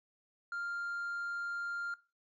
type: tone with hard clipping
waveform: sine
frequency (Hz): 1396.9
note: F6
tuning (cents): 0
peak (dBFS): -37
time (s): 0.52-1.94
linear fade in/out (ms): 2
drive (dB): 2
effects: noise-tail reverb RT60 0.3 s tail -18 dB re dry + resampled to 16000 Hz